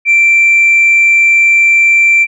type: tone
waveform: sine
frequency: 2349 Hz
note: D7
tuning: in tune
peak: -3 dBFS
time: 0.05-2.27 s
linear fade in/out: 50 ms
effects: tanh soft clip ceiling -2 dBFS